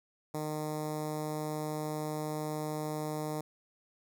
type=tone with notch filter; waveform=10% pulse; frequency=153 Hz; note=D#3; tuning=29 cents flat; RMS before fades=-36 dBFS; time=0.34-3.41 s; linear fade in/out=5 ms; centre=2800 Hz; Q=0.55; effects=none